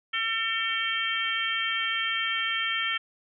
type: harmonic tone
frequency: 450.9 Hz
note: A4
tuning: 42 cents sharp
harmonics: 3 / 4 / 5 / 6 / 7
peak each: -33 / -31 / -32 / -36 / -30 dBFS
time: 0.13-2.98 s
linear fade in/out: 10 ms
effects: none